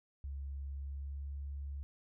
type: tone with pitch glide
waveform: sine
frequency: 69.3 to 70.27 Hz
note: C#2 to C#2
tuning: 0 to +24 cents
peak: -39 dBFS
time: 0.24-1.83 s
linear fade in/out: 0 ms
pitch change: +24 cents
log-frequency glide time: 0.78-1.34 s
effects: none